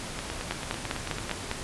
two click trains, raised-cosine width 0.3 ms, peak -17 / -12 dBFS, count 11 / 6, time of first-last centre 0.19-1.295 / 0.51-1.514 s, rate 9.05 / 4.98 Hz, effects pink hiss -37 dBFS RMS until 1.63 s + resampled to 24000 Hz

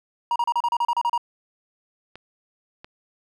triangle tone bursts, 949 Hz, A#5, 31 cents sharp, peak -17 dBFS, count 11, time 0.31-1.178 s, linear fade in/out 2 ms, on 48 ms, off 34 ms
clicks, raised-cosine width 0.3 ms, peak -24 dBFS, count 2, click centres 2.156 / 2.845 s
effects none

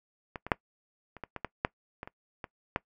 clicks, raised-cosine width 0.5 ms, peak -22 / -23 / -7 / -30 / -22 / -21 / -17 / -10 / -23 / -27 / -22 / -12 dBFS, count 12, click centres 0.358 / 0.466 / 0.518 / 1.167 / 1.237 / 1.363 / 1.447 / 1.649 / 2.031 / 2.075 / 2.442 / 2.761 s, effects noise-tail reverb RT60 0.1 s tail -22 dB re dry

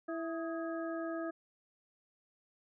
harmonic tone with a mistuned harmonic, 329.6 Hz, E4, in tune, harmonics 1 / 2 / 4 / 5, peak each -38 / -40 / -46 / -48 dBFS, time 0.08-1.31 s, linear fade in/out 10 ms, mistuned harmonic 4, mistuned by -81 cents, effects none

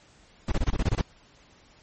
brown noise bursts, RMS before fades -23 dBFS, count 9, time 0.48-1.014 s, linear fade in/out 5 ms, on 38 ms, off 24 ms, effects pink hiss -57 dBFS RMS until 1.82 s + MP3 32 kbps

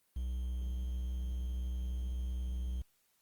triangle tone with quantisation, 62.1 Hz, B1, 10 cents sharp, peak -32 dBFS, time 0.16-2.82 s, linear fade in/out 5 ms, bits 10, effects white hiss -74 dBFS RMS until 3.21 s + Opus 32 kbps

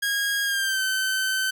sawtooth tone with pitch glide, 1636 to 1535.3 Hz, G#6 to G6, -26 to -36 cents, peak -19 dBFS, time 0.02-1.51 s, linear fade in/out 10 ms, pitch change -110 cents, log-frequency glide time 0.44-0.82 s, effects none

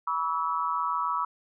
sine tone cluster, 976 / 1135 / 1302 Hz, B5 / C#6 / E6, -21 / +41 / -22 cents, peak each -30 dBFS, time 0.07-1.25 s, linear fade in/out 5 ms, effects none

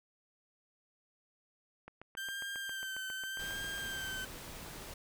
click train, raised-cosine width 0.5 ms, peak -33 dBFS, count 15, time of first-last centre 1.88-3.78 s, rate 7.37 Hz
30% pulse tone with vibrato, 1568 Hz, G6, in tune, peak -36 dBFS, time 2.17-4.25 s, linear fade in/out 5 ms, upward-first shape sine, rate 0.83 Hz, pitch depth 36 cents each way
pink noise, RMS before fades -47 dBFS, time 3.39-4.94 s, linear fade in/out 5 ms
effects none

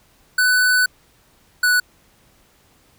square tone pair in turn, 1496 / 1479.7 Hz, F#6 / F#6, +19 / 0 cents, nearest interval unison, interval 19 cents, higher first, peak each -14 dBFS, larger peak neither, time 0.38-0.86 / 1.63-1.8 s, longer first, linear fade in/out 5 ms, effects pink hiss -56 dBFS RMS until 2.98 s

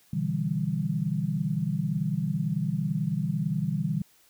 sine chord, E minor seventh, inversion second, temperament equal, 123.47 / 146.83 / 164.81 / 196 Hz, B2 / D3 / E3 / G3, 0 / 0 / 0 / 0 cents, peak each -35 / -30 / -29 / -31 dBFS, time 0.13-4.02 s, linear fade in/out 5 ms, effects white hiss -61 dBFS RMS until 4.29 s

